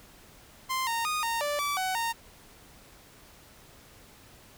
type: tone with pitch steps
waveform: sawtooth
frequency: 1044 / 923 / 1235 / 922 / 585 / 1155 / 750 / 922 Hz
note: C6 / A#5 / D#6 / A#5 / D5 / D6 / F#5 / A#5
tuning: -4 / -17 / -13 / -19 / -7 / -29 / +23 / -19 cents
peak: -24 dBFS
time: 0.69-2.13 s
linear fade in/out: 20 ms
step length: 180 ms
effects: pink hiss -54 dBFS RMS until 4.57 s